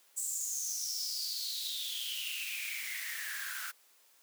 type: noise with high-pass filter sweep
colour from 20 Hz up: white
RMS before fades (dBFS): -38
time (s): 0.16-3.72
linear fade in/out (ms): 20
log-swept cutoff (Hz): 7900 to 1400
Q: 8.9
effects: white hiss -65 dBFS RMS until 4.22 s + high-pass 400 Hz 12 dB/octave